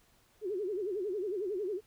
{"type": "tone with vibrato", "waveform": "sine", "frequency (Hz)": 392, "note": "G4", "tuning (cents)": 0, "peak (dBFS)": -32, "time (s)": [0.41, 1.81], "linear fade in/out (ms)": 50, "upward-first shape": "sine", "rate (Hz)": 11, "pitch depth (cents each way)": 180, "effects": ["pink hiss -67 dBFS RMS until 1.86 s"]}